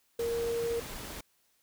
sine tone in noise, 466.3 Hz, A#4, 1 cent sharp, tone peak -29 dBFS, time 0.19-0.8 s, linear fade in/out 5 ms, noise pink, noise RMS -42 dBFS, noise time 0.19-1.21 s, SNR +10 dB, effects white hiss -71 dBFS RMS until 1.62 s

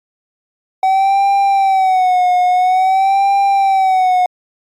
triangle tone with vibrato, 757 Hz, F#5, 39 cents sharp, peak -7 dBFS, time 0.83-4.26 s, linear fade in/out 2 ms, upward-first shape sine, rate 0.49 Hz, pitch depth 82 cents each way, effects MP3 96 kbps

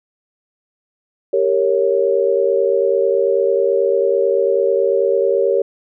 sine chord, G diminished, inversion none, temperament equal with one note detuned, 392 / 461.1 / 554.4 Hz, G4 / Bb4 / Db5, 0 / -19 / 0 cents, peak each -17 dBFS, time 1.33-5.62 s, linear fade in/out 5 ms, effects none

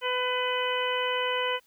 harmonic tone, 501 Hz, B4, 25 cents sharp, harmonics 1 / 2 / 3 / 4 / 5 / 6, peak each -30 / -31 / -35 / -35 / -36 / -32 dBFS, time 0.01-1.6 s, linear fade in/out 50 ms, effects white hiss -65 dBFS RMS until 1.66 s

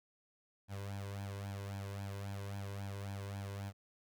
sawtooth tone with flanger, 99.5 Hz, G2, 26 cents sharp, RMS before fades -43 dBFS, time 0.68-3.73 s, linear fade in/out 50 ms, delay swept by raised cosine 1.2 to 2.02 ms, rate 3.7 Hz, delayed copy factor +0.75, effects none

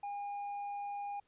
triangle tone, 812 Hz, G#5, 39 cents flat, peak -36 dBFS, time 0.03-1.2 s, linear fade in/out 5 ms, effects pink hiss -75 dBFS RMS until 1.27 s + resampled to 8000 Hz

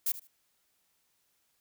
violet noise with echo, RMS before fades -29 dBFS, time 0.06-0.12 s, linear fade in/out 5 ms, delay 77 ms, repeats 2, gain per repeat -15 dB, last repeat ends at 0.274 s, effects white hiss -74 dBFS RMS until 1.6 s

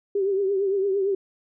sine tone with vibrato, 392 Hz, G4, in tune, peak -20 dBFS, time 0.15-1.15 s, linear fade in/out 5 ms, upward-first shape triangle, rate 8.8 Hz, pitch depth 79 cents each way, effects none

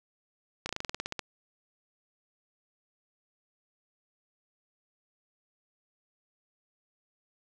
slowing click train, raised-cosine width 0.2 ms, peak -16 dBFS, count 12, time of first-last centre 0.66-1.193 s, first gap 32 ms, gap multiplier 1.08, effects none

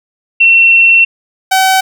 sine / sawtooth tone pair in turn, 2711 / 760.7 Hz, E7 / F#5, +48 / +48 cents, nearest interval octave + minor seventh, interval 2200 cents, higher first, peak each -3 dBFS, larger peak neither, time 0.4-1.05 / 1.51-1.81 s, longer first, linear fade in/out 10 ms, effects none

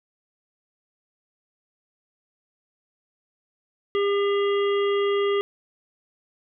harmonic tone with a mistuned harmonic, 402.6 Hz, G4, 46 cents sharp, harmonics 1 / 3 / 5 / 7 / 8, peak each -20 / -30 / -34 / -37 / -38 dBFS, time 3.95-5.41 s, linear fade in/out 0 ms, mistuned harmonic 8, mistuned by +29 cents, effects none

